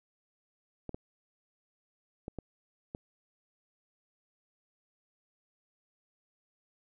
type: clicks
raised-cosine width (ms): 2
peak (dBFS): -25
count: 5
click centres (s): 0.893 / 0.945 / 2.281 / 2.387 / 2.949
effects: none